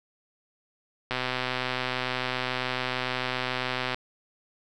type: click train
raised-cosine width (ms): 0.3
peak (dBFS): -12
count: 361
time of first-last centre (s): 1.11-3.945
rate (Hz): 127
effects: none